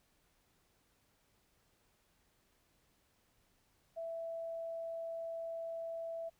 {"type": "tone", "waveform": "sine", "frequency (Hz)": 662, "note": "E5", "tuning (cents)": 7, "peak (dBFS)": -39, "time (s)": [3.96, 6.3], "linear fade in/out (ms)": 20, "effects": ["pink hiss -74 dBFS RMS until 6.39 s"]}